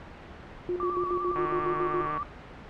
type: tone with tremolo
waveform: sine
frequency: 356.1 Hz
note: F4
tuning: 34 cents sharp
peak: -26 dBFS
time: 0.69-2.06 s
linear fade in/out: 0 ms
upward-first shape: square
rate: 7.2 Hz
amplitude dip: 65%
type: tone with vibrato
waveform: sine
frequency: 1154 Hz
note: D6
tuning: 31 cents flat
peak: -29 dBFS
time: 0.8-2.23 s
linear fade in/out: 0 ms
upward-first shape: triangle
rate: 10 Hz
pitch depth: 65 cents each way
type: click train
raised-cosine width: 0.5 ms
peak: -20 dBFS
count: 125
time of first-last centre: 1.36-2.176 s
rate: 152 Hz
effects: pink hiss -44 dBFS RMS until 2.69 s + low-pass 2000 Hz 12 dB/octave